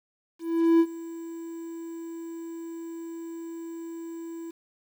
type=tone with ADSR envelope; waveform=triangle; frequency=331.8 Hz; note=E4; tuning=11 cents sharp; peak=-13 dBFS; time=0.39-4.51 s; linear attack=410 ms; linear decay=58 ms; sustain=-20 dB; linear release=8 ms; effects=9-bit